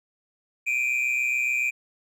triangle tone pair together, 2353 / 2480 Hz, D7 / D#7, +3 / -6 cents, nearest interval minor second, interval 91 cents, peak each -23 dBFS, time 0.66-1.71 s, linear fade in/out 20 ms, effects tanh soft clip ceiling -14 dBFS

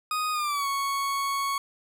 40% pulse tone with pitch glide, 1244.5 to 1108.7 Hz, D#6 to C#6, 0 to 0 cents, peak -25 dBFS, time 0.11-1.58 s, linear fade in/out 2 ms, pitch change -200 cents, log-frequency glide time 0.32-0.67 s, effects none

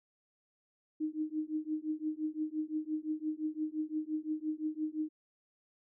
sine tone with tremolo, 309.6 Hz, D#4, 9 cents flat, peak -29 dBFS, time 1-5.09 s, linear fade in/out 10 ms, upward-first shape triangle, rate 5.8 Hz, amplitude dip 100%, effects none

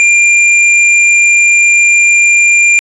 square tone, 2391 Hz, D7, 30 cents sharp, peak -5 dBFS, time 0-2.79 s, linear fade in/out 0 ms, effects resampled to 24000 Hz

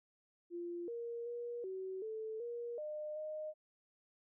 sine tone with pitch steps, 346.3 / 469 / 477.1 / 378 / 438.8 / 474.4 / 606 / 616 Hz, F4 / A#4 / A#4 / F#4 / A4 / A#4 / D#5 / D#5, -15 / +11 / +40 / +37 / -5 / +30 / -46 / -17 cents, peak -40 dBFS, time 0.5-3.54 s, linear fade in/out 50 ms, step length 380 ms, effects none

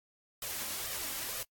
white noise with flanger, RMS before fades -38 dBFS, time 0.42-1.43 s, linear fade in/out 2 ms, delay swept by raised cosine 1.6 to 3.8 ms, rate 2.1 Hz, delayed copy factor +0.55, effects noise-tail reverb RT60 0.1 s tail -25 dB re dry + AAC 64 kbps

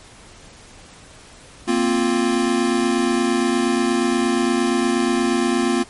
square chord, Bb suspended second, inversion none, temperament equal, 233.1 / 261.6 / 349.2 Hz, Bb3 / C4 / F4, 0 / 0 / 0 cents, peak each -22 / -22 / -21 dBFS, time 1.67-5.84 s, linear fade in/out 20 ms, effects pink hiss -44 dBFS RMS until 5.89 s + MP3 48 kbps

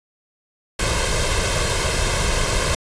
pink noise with comb filter, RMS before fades -20 dBFS, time 0.79-2.75 s, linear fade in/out 5 ms, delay 1.9 ms, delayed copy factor +0.65, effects resampled to 22050 Hz

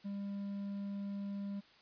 triangle tone, 200 Hz, G3, 35 cents sharp, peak -36 dBFS, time 0.04-1.61 s, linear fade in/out 20 ms, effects white hiss -63 dBFS RMS until 1.81 s + resampled to 11025 Hz

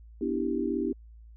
sine chord, E minor seventh, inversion second, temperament equal, 246.9 / 293.7 / 329.6 / 392 Hz, B3 / D4 / E4 / G4, 0 / 0 / 0 / 0 cents, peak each -32 dBFS, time 0.21-0.93 s, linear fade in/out 5 ms, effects added 56 Hz sine -47 dBFS peak until 1.36 s

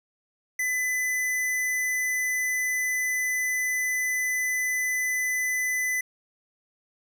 square tone, 2007 Hz, B6, 27 cents sharp, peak -25 dBFS, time 0.59-6.01 s, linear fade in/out 5 ms, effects none

